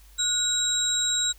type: tone cluster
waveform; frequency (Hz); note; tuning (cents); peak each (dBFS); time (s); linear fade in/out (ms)
sine; 1445 / 3854 / 7530; F#6 / B7 / A#8; -41 / -43 / +16; -34 / -25 / -25; 0.18-1.33; 20
effects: added 50 Hz sine -49 dBFS peak until 1.38 s + white hiss -57 dBFS RMS until 1.38 s